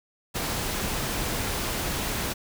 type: noise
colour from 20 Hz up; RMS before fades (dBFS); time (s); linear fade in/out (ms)
pink; -29; 0.34-2.34; 20
effects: none